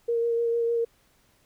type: tone with vibrato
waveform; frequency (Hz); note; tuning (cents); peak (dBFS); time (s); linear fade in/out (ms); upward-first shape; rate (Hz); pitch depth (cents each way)
sine; 466.2; A#4; 0; -22; 0.08-0.85; 10; sine; 6.6; 15
effects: pink hiss -64 dBFS RMS until 1.45 s